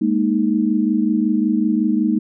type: chord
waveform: sine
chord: Ab suspended second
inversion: none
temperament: equal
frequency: 207.7 / 233.1 / 311.1 Hz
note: Ab3 / Bb3 / Eb4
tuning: 0 / 0 / 0 cents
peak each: -19 dBFS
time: 0.01-2.19 s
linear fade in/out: 10 ms
effects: none